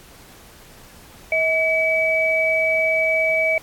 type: tone pair together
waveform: sine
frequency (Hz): 641.6 / 2285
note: E5 / D7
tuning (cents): -47 / -48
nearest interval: octave + minor seventh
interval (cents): 2199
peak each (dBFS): -20 / -18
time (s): 1.32-3.58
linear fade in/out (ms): 2
effects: pink hiss -46 dBFS RMS until 3.62 s + AAC 64 kbps